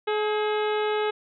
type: harmonic tone with a mistuned harmonic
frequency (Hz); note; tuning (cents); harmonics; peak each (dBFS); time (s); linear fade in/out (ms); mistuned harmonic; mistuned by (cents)
424.7; G#4; +39; 1 / 2 / 3 / 4 / 5 / 6 / 7 / 8 / 9; -24 / -30 / -34 / -36 / -38 / -40 / -41 / -42 / -43; 0.07-1.11; 10; 4; -65
effects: none